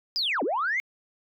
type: linear two-way sweep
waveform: sine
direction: down then up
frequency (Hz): 5120 to 240.4 to 2209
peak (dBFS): -23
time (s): 0.16-0.8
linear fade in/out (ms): 0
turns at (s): 0.43
effects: tanh soft clip ceiling -19 dBFS